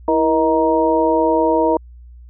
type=tone cluster; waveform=sine; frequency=326.1 / 475.5 / 631 / 940 Hz; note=E4 / A#4 / D#5 / A#5; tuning=-19 / +34 / +24 / +14 cents; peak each=-18 dBFS; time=0.08-1.77 s; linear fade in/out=2 ms; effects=added 60 Hz sine -37 dBFS peak until 2.29 s